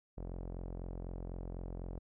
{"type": "tone with low-pass filter", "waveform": "sawtooth", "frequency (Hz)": 44, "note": "F1", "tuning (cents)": 14, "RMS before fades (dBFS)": -43, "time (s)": [0.17, 1.99], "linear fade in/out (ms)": 10, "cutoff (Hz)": 600, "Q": 1.3, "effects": []}